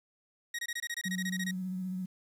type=tone bursts; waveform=sawtooth; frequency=1889 Hz; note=A#6; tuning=22 cents sharp; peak=-30 dBFS; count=14; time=0.54-1.511 s; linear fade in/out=5 ms; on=48 ms; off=23 ms
type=tone with vibrato; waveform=sine; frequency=185 Hz; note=F#3; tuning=in tune; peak=-33 dBFS; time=1.05-2.06 s; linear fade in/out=10 ms; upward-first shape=sine; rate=15 Hz; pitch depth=31 cents each way
effects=low-pass 12000 Hz 12 dB/octave + 10-bit